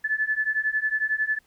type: beating tone pair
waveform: sine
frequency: 1730 / 1741 Hz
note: A6 / A6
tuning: -30 / -19 cents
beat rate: 11 Hz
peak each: -26 / -25 dBFS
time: 0.04-1.39 s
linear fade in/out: 10 ms
effects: pink hiss -64 dBFS RMS until 1.46 s